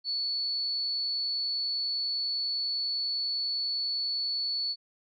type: tone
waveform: sine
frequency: 4435 Hz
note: C#8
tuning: in tune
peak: -28 dBFS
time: 0.04-4.76 s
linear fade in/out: 50 ms
effects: none